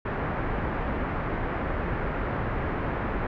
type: low-pass noise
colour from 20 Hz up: pink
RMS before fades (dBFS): -29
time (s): 0.05-3.27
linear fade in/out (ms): 5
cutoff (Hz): 1900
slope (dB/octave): 24
effects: none